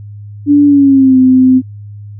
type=tone with pitch glide; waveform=sine; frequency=289.2 to 257.6 Hz; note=D4 to C4; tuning=-27 to -27 cents; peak=-3 dBFS; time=0.46-1.62 s; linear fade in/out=50 ms; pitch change=-200 cents; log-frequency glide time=0.66-1.18 s; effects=added 103 Hz sine -26 dBFS peak until 2.19 s